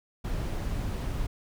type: noise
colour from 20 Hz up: brown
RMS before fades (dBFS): -31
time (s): 0.24-1.27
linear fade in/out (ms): 10
effects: none